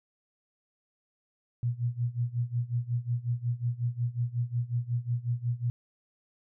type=tone with tremolo; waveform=sine; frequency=120.4 Hz; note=B2; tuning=44 cents flat; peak=-24 dBFS; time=1.63-5.7 s; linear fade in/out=0 ms; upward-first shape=sine; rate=5.5 Hz; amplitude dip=90%; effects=none